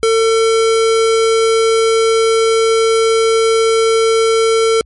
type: tone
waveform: square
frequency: 450 Hz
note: A4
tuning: 39 cents sharp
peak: -10 dBFS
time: 0.03-4.81 s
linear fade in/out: 0 ms
effects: added 60 Hz sine -42 dBFS peak until 4.85 s + MP3 48 kbps